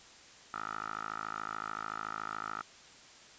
10% pulse tone with band-pass filter, 53.7 Hz, A1, 41 cents flat, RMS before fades -40 dBFS, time 0.54-2.62 s, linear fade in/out 0 ms, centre 1300 Hz, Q 6.5, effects white hiss -55 dBFS RMS until 3.38 s + resampled to 16000 Hz

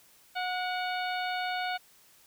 harmonic tone with a mistuned harmonic, 730 Hz, F#5, 24 cents flat, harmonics 1 / 2 / 3 / 4 / 5 / 6, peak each -32 / -36 / -39 / -42 / -43 / -45 dBFS, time 0.35-1.78 s, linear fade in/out 20 ms, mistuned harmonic 3, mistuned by +49 cents, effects white hiss -60 dBFS RMS until 2.26 s

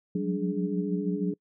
sine tone cluster, 178.9 / 185.2 / 199.2 / 291 / 417.5 Hz, F3 / F#3 / G3 / D4 / G#4, +42 / +2 / +28 / -16 / +9 cents, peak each -32 / -31 / -34 / -32 / -34 dBFS, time 0.15-1.34 s, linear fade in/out 5 ms, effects noise-tail reverb RT60 0.1 s tail -25 dB re dry

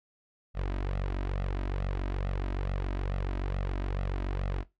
sawtooth tone with flanger, 47.1 Hz, F#1, 32 cents sharp, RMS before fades -31 dBFS, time 0.54-4.65 s, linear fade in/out 50 ms, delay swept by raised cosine 1.5 to 3.2 ms, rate 2.3 Hz, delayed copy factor +0.65, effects noise-tail reverb RT60 0.2 s tail -19 dB re dry + low-pass 3000 Hz 12 dB/octave

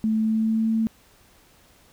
sine tone with pitch glide, 219.1 to 223.1 Hz, A3 to A3, -7 to +24 cents, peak -19 dBFS, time 0.04-0.87 s, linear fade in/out 0 ms, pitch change +31 cents, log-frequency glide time 0.18-0.7 s, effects pink hiss -56 dBFS RMS until 1.92 s

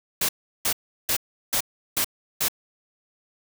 white noise bursts, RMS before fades -23 dBFS, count 6, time 0.21-2.484 s, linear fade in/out 5 ms, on 79 ms, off 360 ms, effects none

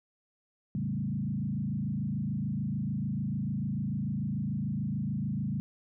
sine tone with frequency modulation, 170.9 Hz, F3, 37 cents flat, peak -29 dBFS, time 0.75-5.6 s, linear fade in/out 0 ms, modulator 26.8 Hz, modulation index 2.1, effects none

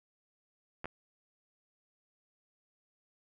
clicks, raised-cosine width 0.5 ms, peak -24 dBFS, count 2, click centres 0.844 / 0.856 s, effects none

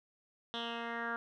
10% pulse tone with low-pass filter sweep, 233.1 Hz, A#3, in tune, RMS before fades -39 dBFS, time 0.54-1.16 s, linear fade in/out 0 ms, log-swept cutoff 3500 to 1500 Hz, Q 5.3, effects none

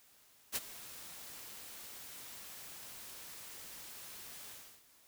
white noise with ADSR envelope, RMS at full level -34 dBFS, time 0.52-4.84 s, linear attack 40 ms, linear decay 33 ms, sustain -16 dB, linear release 350 ms, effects white hiss -65 dBFS RMS until 5.07 s

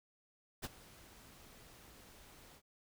pink noise with ADSR envelope, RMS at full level -40 dBFS, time 0.62-2.62 s, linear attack 25 ms, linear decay 30 ms, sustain -19 dB, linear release 68 ms, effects none

